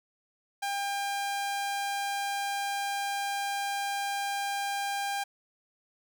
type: tone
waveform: sawtooth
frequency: 800 Hz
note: G5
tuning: 35 cents sharp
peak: -26 dBFS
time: 0.62-5.24 s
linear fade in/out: 10 ms
effects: none

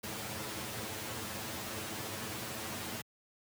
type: noise with comb filter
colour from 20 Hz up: pink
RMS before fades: -40 dBFS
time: 0.03-3.02 s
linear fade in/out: 10 ms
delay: 9.2 ms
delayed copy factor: +1
effects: high-pass 100 Hz 12 dB/octave

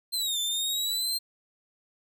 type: exponential two-way sweep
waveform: sawtooth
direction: down then up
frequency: 4186 to 3519 to 4186 Hz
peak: -24 dBFS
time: 0.12-1.19 s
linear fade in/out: 20 ms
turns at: 0.39 s
effects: none

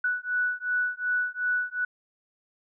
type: beating tone pair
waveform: sine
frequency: 1478 / 1480.7 Hz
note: F#6 / F#6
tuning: -2 / +1 cents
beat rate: 2.7 Hz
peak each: -28 / -28 dBFS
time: 0.04-1.85 s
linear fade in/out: 5 ms
effects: none

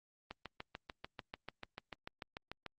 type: click train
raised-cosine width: 0.3 ms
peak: -27 dBFS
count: 17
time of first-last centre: 0.31-2.663 s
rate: 6.8 Hz
effects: Opus 32 kbps

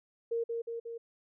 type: tone with echo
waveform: sine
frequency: 463.6 Hz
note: A#4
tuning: 10 cents flat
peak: -29 dBFS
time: 0.31-0.44 s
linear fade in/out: 10 ms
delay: 180 ms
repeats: 3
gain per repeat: -3 dB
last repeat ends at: 0.98 s
effects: none

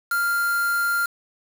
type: tone with quantisation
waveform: triangle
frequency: 1396.9 Hz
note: F6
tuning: in tune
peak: -18 dBFS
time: 0.11-1.06 s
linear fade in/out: 5 ms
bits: 5
effects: none

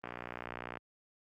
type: click train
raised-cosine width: 0.5 ms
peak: -25 dBFS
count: 45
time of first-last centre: 0.04-0.772 s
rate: 60.1 Hz
effects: high-pass 80 Hz 12 dB/octave + Opus 32 kbps

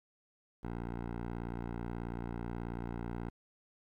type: tone with low-pass filter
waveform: 10% pulse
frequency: 58.4 Hz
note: A#1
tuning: 4 cents sharp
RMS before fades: -40 dBFS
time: 0.63-3.3 s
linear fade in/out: 10 ms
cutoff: 1400 Hz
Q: 0.79
effects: 11-bit

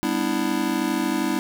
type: chord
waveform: square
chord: E minor seventh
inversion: first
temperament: just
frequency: 197.78 / 247.2 / 296.7 / 329.6 Hz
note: G3 / B3 / D4 / E4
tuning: +16 / +2 / +18 / 0 cents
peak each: -30 / -28 / -27 / -27 dBFS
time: 0.03-1.39 s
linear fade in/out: 0 ms
effects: none

